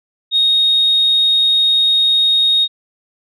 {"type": "tone", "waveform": "sine", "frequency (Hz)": 3729, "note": "A#7", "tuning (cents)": 0, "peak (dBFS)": -9, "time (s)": [0.31, 2.68], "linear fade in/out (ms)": 50, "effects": ["tanh soft clip ceiling -5 dBFS"]}